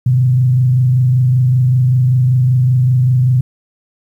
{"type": "tone with frequency modulation", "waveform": "sine", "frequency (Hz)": 126.8, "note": "B2", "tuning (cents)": 46, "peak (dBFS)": -8, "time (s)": [0.06, 3.41], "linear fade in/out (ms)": 5, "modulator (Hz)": 25.2, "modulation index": 0.38, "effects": ["8-bit"]}